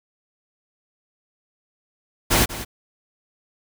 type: noise with echo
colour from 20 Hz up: pink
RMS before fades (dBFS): -17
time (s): 2.3-2.46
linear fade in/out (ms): 20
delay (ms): 190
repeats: 1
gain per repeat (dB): -14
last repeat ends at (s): 2.65
effects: none